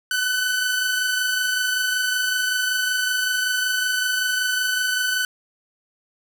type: tone pair together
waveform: sawtooth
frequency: 1500.7 / 1526 Hz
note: F#6 / G6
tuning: +24 / -47 cents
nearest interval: unison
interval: 29 cents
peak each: -17 / -26 dBFS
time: 0.11-5.25 s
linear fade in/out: 2 ms
effects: 9-bit